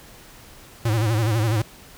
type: tone with vibrato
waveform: square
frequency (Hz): 110.8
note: A2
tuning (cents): +13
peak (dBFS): -19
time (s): 0.85-1.62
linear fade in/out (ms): 5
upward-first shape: sine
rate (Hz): 12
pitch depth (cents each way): 110
effects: pink hiss -46 dBFS RMS until 1.97 s